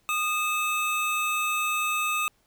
square tone pair together, 1229.2 / 2600 Hz, D#6 / E7, -21 / -24 cents, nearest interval octave + minor second, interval 1297 cents, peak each -28 dBFS, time 0.09-2.28 s, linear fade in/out 0 ms, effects pink hiss -67 dBFS RMS until 2.46 s

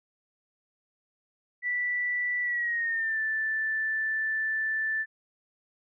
sine tone with pitch glide, 1966 to 1761.7 Hz, B6 to A6, -8 to +2 cents, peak -26 dBFS, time 1.62-5.06 s, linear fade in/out 50 ms, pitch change -190 cents, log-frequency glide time 2.42-3.2 s, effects none

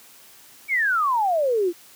sine exponential sweep, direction down, 2307 to 329.6 Hz, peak -18 dBFS, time 0.68-1.73 s, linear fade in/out 50 ms, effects white hiss -49 dBFS RMS until 1.95 s + high-pass 100 Hz 12 dB/octave

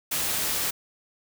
white noise, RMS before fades -27 dBFS, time 0.11-0.71 s, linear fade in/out 10 ms, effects none

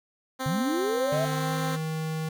10% pulse tone, 261.6 Hz, C4, in tune, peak -21 dBFS, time 0.39-1.77 s, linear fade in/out 20 ms
sine linear sweep, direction up, 135 to 670 Hz, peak -25 dBFS, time 0.46-1.25 s, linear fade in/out 0 ms
square tone with pitch glide, 148.6 to 158.35 Hz, D3 to D#3, +21 to +31 cents, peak -29 dBFS, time 1.12-2.29 s, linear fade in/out 5 ms, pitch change +110 cents, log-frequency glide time 1.23-1.53 s
effects none

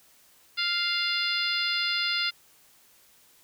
harmonic tone, 698.5 Hz, F5, in tune, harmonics 2 / 3 / 4 / 5 / 6 / 7, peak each -32 / -32 / -32 / -32 / -32 / -32 dBFS, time 0.57-2.31 s, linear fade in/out 20 ms, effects white hiss -59 dBFS RMS until 3.43 s

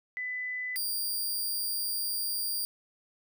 sine / 10% pulse tone pair in turn, 2000 / 4776 Hz, B6 / D8, +21 / +28 cents, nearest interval octave + minor third, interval 1507 cents, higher second, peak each -32 / -23 dBFS, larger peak second, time 0.17-0.76 / 0.76-2.65 s, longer second, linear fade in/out 0 ms, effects none

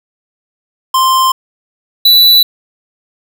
square tone pair in turn, 1046.5 / 3962 Hz, C6 / B7, 0 / +5 cents, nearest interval octave + major seventh, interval 2305 cents, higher second, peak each -8 / -4 dBFS, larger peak second, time 0.94-1.32 / 2.05-2.43 s, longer neither, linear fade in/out 5 ms, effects none

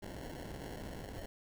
pink noise with sample-and-hold, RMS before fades -45 dBFS, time 0.02-1.26 s, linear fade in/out 5 ms, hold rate 1225 Hz, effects none

